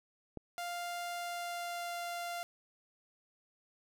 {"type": "click", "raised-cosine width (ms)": 2, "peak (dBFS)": -29, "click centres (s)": 0.373}
{"type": "tone with pitch glide", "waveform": "sawtooth", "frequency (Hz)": [698.5, 694.5], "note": ["F5", "F5"], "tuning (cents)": [0, -10], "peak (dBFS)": -34, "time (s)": [0.58, 2.43], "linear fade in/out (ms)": 0, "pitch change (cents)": -10, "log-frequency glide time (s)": [1.09, 1.93]}
{"effects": []}